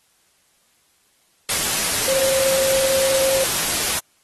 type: tone in noise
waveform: sine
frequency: 535 Hz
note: C5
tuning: 38 cents sharp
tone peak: -18 dBFS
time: 2.08-3.44 s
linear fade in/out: 2 ms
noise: white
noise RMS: -21 dBFS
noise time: 1.49-3.99 s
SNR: 0 dB
effects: white hiss -61 dBFS RMS until 4.23 s + AAC 32 kbps